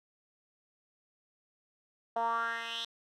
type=tone with band-pass filter sweep; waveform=10% pulse; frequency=230.4 Hz; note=A#3; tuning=20 cents flat; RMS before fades=-34 dBFS; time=2.16-2.85 s; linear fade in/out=5 ms; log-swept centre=740 to 3800 Hz; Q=4.5; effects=none